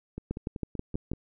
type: two click trains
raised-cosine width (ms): 3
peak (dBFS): -18 / -23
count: 6 / 6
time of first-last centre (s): 0.31-1.116 / 0.18-1.134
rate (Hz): 6.2 / 5.24
effects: none